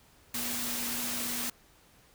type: tone in noise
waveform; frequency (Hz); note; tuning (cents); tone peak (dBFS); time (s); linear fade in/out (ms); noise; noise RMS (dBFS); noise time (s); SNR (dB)
sine; 240.9; B3; -43; -41; 0.34-1.5; 5; white; -34; 0.34-1.5; -10
effects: pink hiss -61 dBFS RMS until 2.14 s